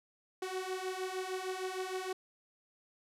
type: beating tone pair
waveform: sawtooth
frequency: 369.9 / 376.4 Hz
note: F#4 / F#4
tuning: 0 / +30 cents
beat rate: 6.5 Hz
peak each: -36 / -35 dBFS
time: 0.42-2.13 s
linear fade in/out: 5 ms
effects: low-pass 11000 Hz 12 dB/octave